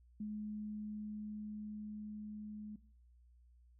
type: tone with level ramp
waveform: sine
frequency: 211.4 Hz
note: G#3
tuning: 31 cents sharp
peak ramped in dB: -39 to -44 dBFS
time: 0.2-2.76 s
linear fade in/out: 5 ms
effects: noise-tail reverb RT60 0.5 s tail -18 dB re dry + added 60 Hz sine -62 dBFS peak until 3.79 s

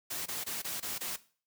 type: noise bursts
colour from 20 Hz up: white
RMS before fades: -37 dBFS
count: 6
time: 0.1-1.165 s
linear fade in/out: 10 ms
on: 160 ms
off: 21 ms
effects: noise-tail reverb RT60 0.4 s tail -17 dB re dry + high-pass 80 Hz 12 dB/octave

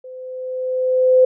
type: tone with level ramp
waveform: sine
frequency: 512 Hz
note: C5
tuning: 38 cents flat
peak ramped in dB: -33 to -7 dBFS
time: 0.04-1.25 s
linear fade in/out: 5 ms
effects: none

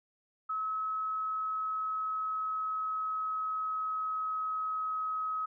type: tone with pitch glide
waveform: sine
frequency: 1287 to 1273.7 Hz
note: E6 to D#6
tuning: -42 to +40 cents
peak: -31 dBFS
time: 0.49-5.46 s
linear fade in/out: 10 ms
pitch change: -18 cents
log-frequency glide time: 0.96-5.08 s
effects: none

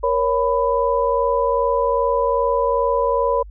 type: tone cluster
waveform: sine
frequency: 471.5 / 554 / 996 Hz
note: A#4 / C#5 / B5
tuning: +20 / -1 / +14 cents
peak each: -20 dBFS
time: 0.03-3.43 s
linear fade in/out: 10 ms
effects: added 50 Hz sine -35 dBFS peak until 3.5 s

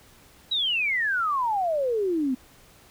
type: exponential sweep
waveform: sine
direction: down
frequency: 3951 to 246.9 Hz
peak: -22 dBFS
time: 0.51-2.35 s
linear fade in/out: 10 ms
effects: pink hiss -54 dBFS RMS until 2.9 s

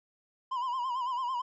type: tone with vibrato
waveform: triangle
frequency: 1005 Hz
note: B5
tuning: 30 cents sharp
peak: -28 dBFS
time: 0.51-1.42 s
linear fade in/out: 10 ms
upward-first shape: sine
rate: 9 Hz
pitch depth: 94 cents each way
effects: resampled to 16000 Hz

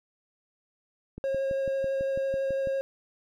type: click train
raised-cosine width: 3 ms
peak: -26 dBFS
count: 10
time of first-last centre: 1.18-2.673 s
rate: 6.03 Hz
type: tone with vibrato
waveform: triangle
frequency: 541 Hz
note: C#5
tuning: 42 cents flat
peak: -24 dBFS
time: 1.24-2.81 s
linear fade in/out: 0 ms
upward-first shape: sine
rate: 12 Hz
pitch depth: 9 cents each way
effects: none

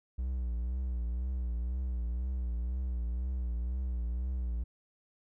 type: tone with vibrato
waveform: triangle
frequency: 61.2 Hz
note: B1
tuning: 15 cents flat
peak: -29 dBFS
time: 0.18-4.64 s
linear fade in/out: 10 ms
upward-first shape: triangle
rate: 2 Hz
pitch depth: 100 cents each way
effects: none

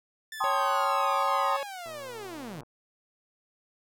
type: linear sweep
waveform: sawtooth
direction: down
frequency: 1781 to 130.81 Hz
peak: -34 dBFS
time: 0.32-2.61 s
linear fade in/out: 2 ms
type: chord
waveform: sine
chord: A half-diminished seventh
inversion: third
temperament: equal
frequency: 784 / 880 / 1046.5 / 1244.5 Hz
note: G5 / A5 / C6 / Eb6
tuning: 0 / 0 / 0 / 0 cents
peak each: -31 / -32 / -29 / -29 dBFS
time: 0.4-1.57 s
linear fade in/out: 10 ms
type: harmonic tone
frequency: 554.4 Hz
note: C#5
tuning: in tune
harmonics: 1 / 2 / 3 / 4 / 5 / 6 / 7 / 9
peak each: -32 / -38 / -42 / -44 / -46 / -48 / -49 / -51 dBFS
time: 0.44-1.63 s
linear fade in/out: 0 ms
type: click train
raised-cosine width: 1 ms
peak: -36 dBFS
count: 93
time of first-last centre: 1.86-2.633 s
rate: 119 Hz
effects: none

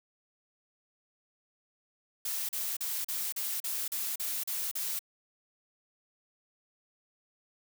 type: noise bursts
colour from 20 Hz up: blue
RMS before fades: -34 dBFS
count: 10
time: 2.25-4.992 s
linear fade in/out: 5 ms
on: 240 ms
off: 38 ms
effects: none

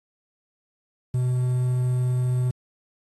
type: tone with quantisation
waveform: triangle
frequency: 125.5 Hz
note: B2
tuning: 28 cents sharp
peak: -18 dBFS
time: 1.14-2.51 s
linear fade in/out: 5 ms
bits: 8
effects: AAC 32 kbps

